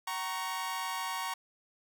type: chord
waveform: sawtooth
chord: F# major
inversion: none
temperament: equal with one note detuned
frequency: 759.5 / 932.3 / 1108.7 Hz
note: F#5 / A#5 / C#6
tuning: +45 / 0 / 0 cents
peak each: -38 / -33 / -34 dBFS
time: 0.07-1.34 s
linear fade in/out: 5 ms
effects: none